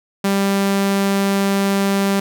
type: tone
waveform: sawtooth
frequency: 197.3 Hz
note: G3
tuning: 11 cents sharp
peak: -11 dBFS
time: 0.24-2.2 s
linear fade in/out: 5 ms
effects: none